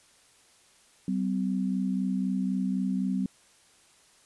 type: tone pair together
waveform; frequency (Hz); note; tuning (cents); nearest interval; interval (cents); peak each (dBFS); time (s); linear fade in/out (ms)
sine; 191.6 / 255.5; G3 / C4; -39 / -41; perfect fourth; 498; -27 / -30; 1.08-3.26; 2
effects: white hiss -60 dBFS RMS until 4.25 s + resampled to 24000 Hz